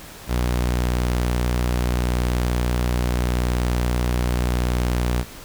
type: tone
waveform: sawtooth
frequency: 60.8 Hz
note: B1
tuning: 26 cents flat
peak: -15 dBFS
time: 0.27-5.25 s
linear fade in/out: 50 ms
effects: pink hiss -40 dBFS RMS until 5.44 s